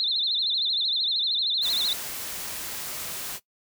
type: tone with vibrato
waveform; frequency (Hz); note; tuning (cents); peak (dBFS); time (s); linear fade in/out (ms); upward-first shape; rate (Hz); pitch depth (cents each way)
sine; 3856; B7; -42; -22; 0-1.93; 0; sine; 13; 170
type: noise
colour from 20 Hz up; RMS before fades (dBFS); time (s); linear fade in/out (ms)
white; -34; 1.61-3.4; 50
effects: noise-tail reverb RT60 0.1 s tail -19 dB re dry